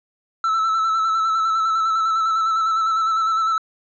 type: tone with vibrato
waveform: triangle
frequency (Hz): 1318.5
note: E6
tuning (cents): 0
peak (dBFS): -15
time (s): 0.44-3.58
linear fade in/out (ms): 2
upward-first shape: square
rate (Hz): 9.9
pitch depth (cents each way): 25
effects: resampled to 16000 Hz